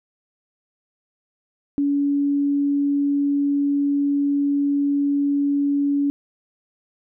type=tone; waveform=sine; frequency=283.9 Hz; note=C#4; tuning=41 cents sharp; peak=-17 dBFS; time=1.78-6.1 s; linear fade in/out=0 ms; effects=none